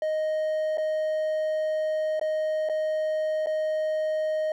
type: tone with dropouts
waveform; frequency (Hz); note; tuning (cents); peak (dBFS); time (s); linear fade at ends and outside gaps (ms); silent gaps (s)
triangle; 622.3; D#5; 0; -22; 0.02-4.52; 2; 0.773-0.781 / 2.196-2.213 / 2.689-2.696 / 3.461-3.469
effects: none